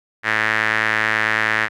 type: tone with band-pass filter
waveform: sawtooth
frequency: 109.2 Hz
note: A2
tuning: 13 cents flat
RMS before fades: -19 dBFS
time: 0.23-1.69 s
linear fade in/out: 50 ms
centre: 1800 Hz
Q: 4.1
effects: none